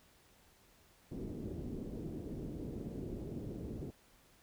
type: low-pass noise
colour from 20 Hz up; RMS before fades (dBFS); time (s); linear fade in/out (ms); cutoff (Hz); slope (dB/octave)
white; -43; 1.11-3.91; 10; 370; 24
effects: pink hiss -66 dBFS RMS until 4.42 s